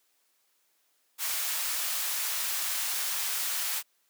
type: high-pass noise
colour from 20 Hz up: white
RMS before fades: -31 dBFS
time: 1.18-3.83 s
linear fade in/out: 50 ms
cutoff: 900 Hz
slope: 12 dB/octave
effects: white hiss -71 dBFS RMS until 4.09 s + high-pass 300 Hz 12 dB/octave